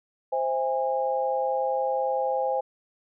sine chord, C augmented, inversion none, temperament just, 523.3 / 654.1 / 817.6 Hz, C5 / E5 / G#5, 0 / -14 / -27 cents, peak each -26 / -32 / -27 dBFS, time 0.32-2.61 s, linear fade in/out 10 ms, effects none

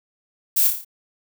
violet noise with echo, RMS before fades -18 dBFS, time 0.56-0.68 s, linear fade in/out 10 ms, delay 28 ms, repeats 6, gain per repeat -4 dB, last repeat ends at 0.848 s, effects none

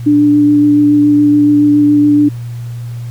sine tone with vibrato, 293.7 Hz, D4, in tune, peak -5 dBFS, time 0.06-2.29 s, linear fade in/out 10 ms, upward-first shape sine, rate 7.1 Hz, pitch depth 11 cents each way, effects added 119 Hz sine -20 dBFS peak until 3.1 s + pink hiss -42 dBFS RMS until 3.1 s

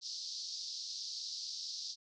pink band-pass noise, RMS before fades -43 dBFS, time 0.01-1.96 s, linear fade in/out 50 ms, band 4200 to 5600 Hz, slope 48 dB/octave, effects none

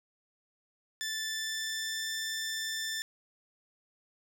15% pulse tone with pitch glide, 1760 to 1774.3 Hz, A6 to A6, 0 to +14 cents, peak -27 dBFS, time 1.01-3.02 s, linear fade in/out 0 ms, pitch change +14 cents, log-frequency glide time 1.25-2.13 s, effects none

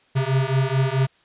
square beating tone pair, 130.9 / 135.5 Hz, C3 / C#3, +1 / -39 cents, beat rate 4.6 Hz, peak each -22 dBFS, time 0.15-1.07 s, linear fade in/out 20 ms, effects white hiss -59 dBFS RMS until 1.24 s + resampled to 8000 Hz

